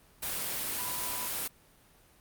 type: tone in noise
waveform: sine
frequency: 994 Hz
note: B5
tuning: 11 cents sharp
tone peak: -42 dBFS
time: 0.78-1.28 s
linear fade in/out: 10 ms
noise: white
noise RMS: -34 dBFS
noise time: 0.22-1.48 s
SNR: -11 dB
effects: pink hiss -61 dBFS RMS until 2.2 s + Opus 32 kbps